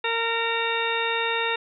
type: harmonic tone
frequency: 459.8 Hz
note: A#4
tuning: 24 cents flat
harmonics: 1 / 2 / 3 / 4 / 5 / 6 / 8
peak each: -29 / -29 / -32 / -30 / -33 / -30 / -31 dBFS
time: 0.04-1.56 s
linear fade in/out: 5 ms
effects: none